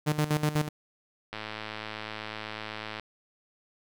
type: tone with tremolo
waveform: sawtooth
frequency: 151 Hz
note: D3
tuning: 48 cents sharp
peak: -19 dBFS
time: 0.06-0.69 s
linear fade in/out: 20 ms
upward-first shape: square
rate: 8.1 Hz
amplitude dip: 75%
type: click train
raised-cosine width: 0.3 ms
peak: -20 dBFS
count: 181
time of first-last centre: 1.33-2.997 s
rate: 108 Hz
effects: none